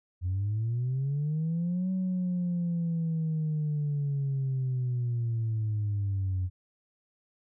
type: linear two-way sweep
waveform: sine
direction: up then down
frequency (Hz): 87.31 to 188.2 to 90.3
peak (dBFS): -25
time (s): 0.21-6.5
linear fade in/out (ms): 50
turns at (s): 1.91
effects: tanh soft clip ceiling -24 dBFS